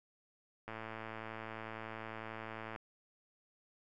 click train, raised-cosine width 0.5 ms, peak -29 dBFS, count 232, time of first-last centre 0.68-2.761 s, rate 111 Hz, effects none

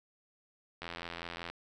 click train, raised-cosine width 0.3 ms, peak -24 dBFS, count 59, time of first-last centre 0.82-1.5 s, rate 85.3 Hz, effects none

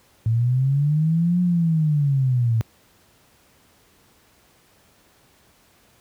sine linear two-way sweep, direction up then down, 110 to 180 to 110 Hz, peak -16 dBFS, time 0.26-2.61 s, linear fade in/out 0 ms, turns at 1.41 s, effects pink hiss -57 dBFS RMS until 6 s + high-pass 60 Hz 12 dB/octave

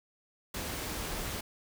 pink noise, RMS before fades -37 dBFS, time 0.54-1.41 s, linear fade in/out 5 ms, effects none

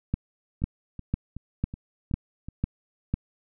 two click trains, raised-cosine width 5 ms, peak -12 / -24 dBFS, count 7 / 6, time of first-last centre 0.14-3.14 / 0.62-2.486 s, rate 2 / 2.68 Hz, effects none

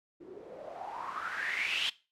blue noise with low-pass filter sweep, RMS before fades -37 dBFS, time 0.2-1.9 s, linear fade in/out 10 ms, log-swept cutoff 330 to 3300 Hz, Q 7.2, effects noise-tail reverb RT60 0.3 s tail -19 dB re dry

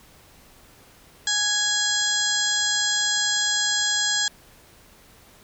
harmonic tone, 830.6 Hz, G#5, in tune, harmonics 1 / 2 / 4 / 5 / 6 / 7 / 8 / 9, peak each -37 / -26 / -26 / -30 / -30 / -37 / -31 / -26 dBFS, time 1.27-4.28 s, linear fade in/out 2 ms, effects pink hiss -52 dBFS RMS until 5.43 s

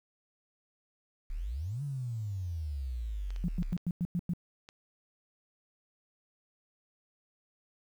sine exponential two-way sweep, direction up then down, 31.82 to 146.83 to 33 Hz, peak -33 dBFS, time 1.3-3.73 s, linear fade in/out 0 ms, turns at 1.83 s
clicks, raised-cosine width 0.2 ms, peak -32 dBFS, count 5, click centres 3.305 / 3.362 / 3.63 / 3.777 / 4.689 s
sine tone bursts, 174.7 Hz, F3, 1 cent sharp, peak -28 dBFS, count 7, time 3.44-4.335 s, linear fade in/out 0 ms, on 43 ms, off 99 ms
effects 10-bit

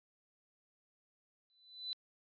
sine tone with exponential growth, 4000 Hz, B7, 21 cents sharp, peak -35 dBFS, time 1.5-1.93 s, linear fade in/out 0 ms, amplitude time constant 93 ms, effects resampled to 11025 Hz

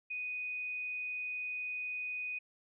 sine tone, 2488 Hz, D#7, 1 cent flat, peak -36 dBFS, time 0.1-2.39 s, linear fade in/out 10 ms, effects none

